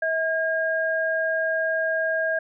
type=tone pair together; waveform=sine; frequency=644 / 1621.7 Hz; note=E5 / G#6; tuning=-41 / -42 cents; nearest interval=octave + major third; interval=1599 cents; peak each=-24 dBFS; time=0.02-2.39 s; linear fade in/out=5 ms; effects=none